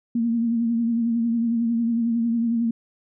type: tone with vibrato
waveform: sine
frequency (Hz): 232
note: A#3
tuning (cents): -8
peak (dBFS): -19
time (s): 0.15-2.71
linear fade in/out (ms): 5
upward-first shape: triangle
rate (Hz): 11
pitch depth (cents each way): 51
effects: none